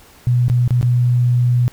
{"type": "tone with dropouts", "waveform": "sine", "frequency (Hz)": 122.6, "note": "B2", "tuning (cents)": -12, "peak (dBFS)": -11, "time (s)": [0.27, 1.68], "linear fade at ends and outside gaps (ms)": 0, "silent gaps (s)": [[0.482, 0.499], [0.678, 0.707], [0.812, 0.828]], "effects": ["pink hiss -46 dBFS RMS until 1.72 s"]}